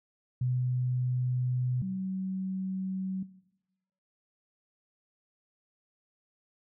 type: tone pair in turn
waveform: sine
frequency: 125.7 / 189.05 Hz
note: B2 / F#3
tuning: +31 / +38 cents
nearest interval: perfect fifth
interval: 707 cents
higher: second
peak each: -26 / -31 dBFS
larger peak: first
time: 0.41-1.82 / 1.82-3.23 s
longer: neither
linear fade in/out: 5 ms
effects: noise-tail reverb RT60 0.9 s tail -17 dB re dry